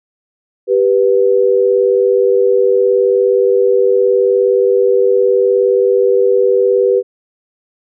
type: tone pair together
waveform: sine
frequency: 391.7 / 490.9 Hz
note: G4 / B4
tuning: -1 / -10 cents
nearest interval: major third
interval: 391 cents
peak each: -11 dBFS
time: 0.67-7.03 s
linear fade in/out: 50 ms
effects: none